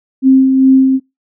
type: tone with tremolo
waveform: sine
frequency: 264.4 Hz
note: C4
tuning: 18 cents sharp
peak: -3 dBFS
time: 0.22-1 s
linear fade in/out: 50 ms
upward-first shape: sine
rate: 2.5 Hz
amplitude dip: 40%
effects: noise-tail reverb RT60 0.2 s tail -23 dB re dry